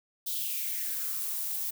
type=noise with high-pass filter sweep; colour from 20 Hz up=violet; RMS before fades=-33 dBFS; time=0.26-1.71 s; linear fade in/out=10 ms; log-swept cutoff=3700 to 580 Hz; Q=3.9; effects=none